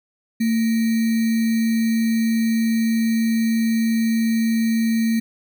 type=tone with sample-and-hold; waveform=sine; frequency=225.8 Hz; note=A3; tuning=45 cents sharp; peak=-16 dBFS; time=0.4-5.2 s; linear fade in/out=10 ms; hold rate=2100 Hz; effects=none